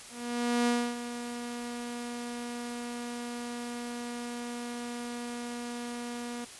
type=tone with ADSR envelope; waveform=sawtooth; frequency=240 Hz; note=B3; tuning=49 cents flat; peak=-20 dBFS; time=0.09-6.45 s; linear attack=580 ms; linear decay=280 ms; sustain=-12 dB; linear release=9 ms; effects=white hiss -47 dBFS RMS until 6.59 s + resampled to 24000 Hz